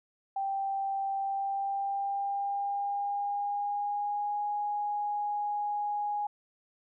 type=tone with pitch glide; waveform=sine; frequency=784 to 827.3 Hz; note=G5 to G#5; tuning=0 to -7 cents; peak=-29 dBFS; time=0.36-6.27 s; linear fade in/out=5 ms; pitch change=+93 cents; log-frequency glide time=1.17-4.44 s; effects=none